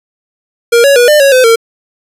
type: tone with pitch steps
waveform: square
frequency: 469.9 / 559 / 484.3 / 600 / 553 / 511 / 456.6 Hz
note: A#4 / C#5 / B4 / D5 / C#5 / C5 / A#4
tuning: +14 / +14 / -34 / +37 / -4 / -41 / -36 cents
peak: -4 dBFS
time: 0.72-1.56 s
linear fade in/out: 10 ms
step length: 120 ms
effects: resampled to 32000 Hz